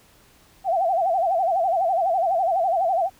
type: tone with vibrato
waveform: sine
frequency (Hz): 718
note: F5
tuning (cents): +48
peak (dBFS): -18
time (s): 0.64-3.1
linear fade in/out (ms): 50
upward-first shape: sine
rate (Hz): 12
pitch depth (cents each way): 160
effects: pink hiss -55 dBFS RMS until 3.19 s